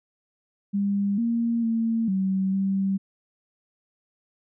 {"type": "tone with pitch steps", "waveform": "sine", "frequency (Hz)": [200.5, 232.6, 227.1, 191, 194.1], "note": ["G3", "A#3", "A#3", "G3", "G3"], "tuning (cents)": [39, -4, -45, -45, -17], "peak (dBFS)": -21, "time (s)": [0.73, 2.98], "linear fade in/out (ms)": 20, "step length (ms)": 450, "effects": []}